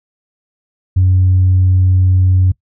sine tone, 92.5 Hz, F#2, in tune, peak -6 dBFS, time 0.96-2.52 s, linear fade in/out 10 ms, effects noise-tail reverb RT60 0.1 s tail -21 dB re dry + tanh soft clip ceiling -4 dBFS

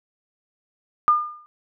sine tone with exponential decay, 1209 Hz, D6, 50 cents sharp, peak -10 dBFS, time 1.08-1.46 s, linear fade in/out 0 ms, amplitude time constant 82 ms, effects none

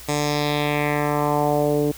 10% pulse tone with low-pass filter sweep, 147.4 Hz, D3, 7 cents sharp, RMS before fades -21 dBFS, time 0.08-1.92 s, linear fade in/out 10 ms, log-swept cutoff 8200 to 370 Hz, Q 2.3, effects added 60 Hz sine -43 dBFS peak until 1.97 s + white hiss -41 dBFS RMS until 1.97 s

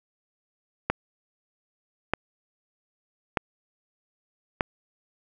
click train, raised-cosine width 0.5 ms, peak -7 dBFS, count 4, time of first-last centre 0.9-4.608 s, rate 0.809 Hz, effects none

